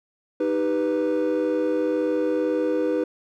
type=chord; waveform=triangle; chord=Eb augmented; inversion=none; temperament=equal; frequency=311.1 / 392 / 493.9 Hz; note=Eb4 / G4 / B4; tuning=0 / 0 / 0 cents; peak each=-22 / -25 / -21 dBFS; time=0.4-3.04 s; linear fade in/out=5 ms; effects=tanh soft clip ceiling -12 dBFS